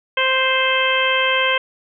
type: harmonic tone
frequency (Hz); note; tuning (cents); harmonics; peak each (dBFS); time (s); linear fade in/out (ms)
523.3; C5; 0; 1 / 2 / 3 / 4 / 5 / 6; -22 / -22 / -22 / -22 / -22 / -22; 0.17-1.58; 5
effects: none